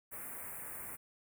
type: band-stop noise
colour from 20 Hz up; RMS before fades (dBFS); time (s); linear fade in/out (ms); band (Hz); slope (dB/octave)
white; -45; 0.11-0.97; 20; 2300 to 8600; 48
effects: none